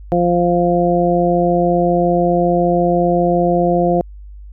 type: harmonic tone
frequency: 174.61 Hz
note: F3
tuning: in tune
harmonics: 1 / 2 / 3 / 4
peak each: -17 / -17 / -17 / -17 dBFS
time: 0.12-4.01 s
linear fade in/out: 0 ms
effects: added 50 Hz sine -32 dBFS peak until 4.52 s